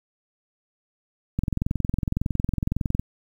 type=click train; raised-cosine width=5 ms; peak=-11 dBFS; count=36; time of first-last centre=1.39-2.996 s; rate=21.8 Hz; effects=8-bit